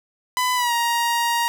sawtooth tone with pitch glide, 1002 to 940.3 Hz, B5 to A#5, +25 to +15 cents, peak -15 dBFS, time 0.37-1.48 s, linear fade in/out 0 ms, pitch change -110 cents, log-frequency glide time 0.55-0.73 s, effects none

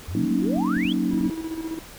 sine exponential sweep, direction up, 75.2 to 3474 Hz, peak -28 dBFS, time 0.08-0.93 s, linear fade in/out 5 ms
sine chord, D# minor seventh, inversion first, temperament equal, 185 / 233.1 / 277.2 / 311.1 Hz, F#3 / A#3 / C#4 / D#4, 0 / 0 / 0 / 0 cents, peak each -26 dBFS, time 0.15-1.3 s, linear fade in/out 2 ms
clicks, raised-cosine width 5 ms, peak -25 dBFS, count 6, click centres 0.571 / 0.769 / 0.853 / 1.136 / 1.209 / 1.259 s
triangle tone with tremolo, 323.3 Hz, E4, 34 cents flat, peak -24 dBFS, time 1.11-1.79 s, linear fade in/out 2 ms, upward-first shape square, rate 15 Hz, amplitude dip 55%
effects pink hiss -43 dBFS RMS until 1.98 s

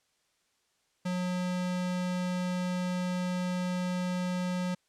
square tone, 180.8 Hz, F#3, 40 cents flat, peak -30 dBFS, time 1.05-4.75 s, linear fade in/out 10 ms, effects white hiss -73 dBFS RMS until 4.88 s + low-pass 8000 Hz 12 dB/octave

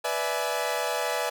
sawtooth chord, E dominant seventh, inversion second, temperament equal with one note detuned, 493.9 / 587.3 / 659.3 / 842.7 Hz, B4 / D5 / E5 / G#5, 0 / 0 / 0 / +25 cents, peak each -28 dBFS, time 0.04-1.3 s, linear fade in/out 10 ms, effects none

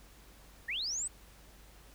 sine linear sweep, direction up, 1705 to 8372 Hz, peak -33 dBFS, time 0.68-1.08 s, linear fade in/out 10 ms, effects added 50 Hz sine -57 dBFS peak until 1.94 s + pink hiss -59 dBFS RMS until 1.94 s

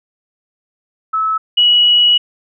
sine tone pair in turn, 1300 / 2923 Hz, E6 / F#7, -24 / -22 cents, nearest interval octave + major second, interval 1402 cents, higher second, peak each -13 / -7 dBFS, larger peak second, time 1.13-1.38 / 1.57-2.18 s, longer second, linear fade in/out 10 ms, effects none

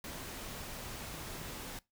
pink noise, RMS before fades -44 dBFS, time 0.04-1.79 s, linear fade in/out 2 ms, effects noise-tail reverb RT60 0.2 s tail -21 dB re dry

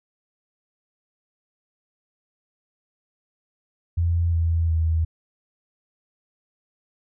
sine tone with pitch steps, 85 / 82.96 / 80.97 Hz, F2 / E2 / E2, -46 / +12 / -30 cents, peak -18 dBFS, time 3.97-5.05 s, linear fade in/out 10 ms, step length 360 ms, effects none

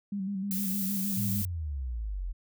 sine tone with vibrato, 196 Hz, G3, in tune, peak -30 dBFS, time 0.12-1.42 s, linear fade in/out 5 ms, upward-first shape square, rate 6.5 Hz, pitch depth 50 cents each way
violet noise, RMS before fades -34 dBFS, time 0.51-1.45 s, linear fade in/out 0 ms
sine exponential sweep, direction down, 120.5 to 41.2 Hz, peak -31 dBFS, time 1.16-2.33 s, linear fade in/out 20 ms
effects none

